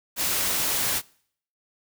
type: noise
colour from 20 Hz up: white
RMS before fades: -25 dBFS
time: 0.16-1.02 s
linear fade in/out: 50 ms
effects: noise-tail reverb RT60 0.6 s tail -24 dB re dry